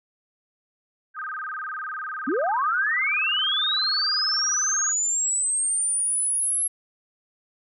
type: tone with vibrato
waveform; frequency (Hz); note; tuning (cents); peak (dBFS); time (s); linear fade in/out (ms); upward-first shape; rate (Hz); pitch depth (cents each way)
sine; 1396.9; F6; 0; -29; 1.14-4.94; 50; square; 20; 200
type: linear sweep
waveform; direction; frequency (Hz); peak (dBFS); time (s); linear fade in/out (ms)
sine; up; 233.1 to 11175; -21; 2.27-6.68; 10
effects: none